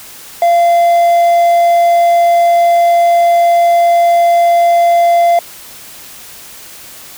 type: tone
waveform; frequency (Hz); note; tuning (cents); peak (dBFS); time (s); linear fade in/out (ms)
triangle; 688; F5; -26; -4; 0.42-5.39; 2
effects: white hiss -33 dBFS RMS until 7.17 s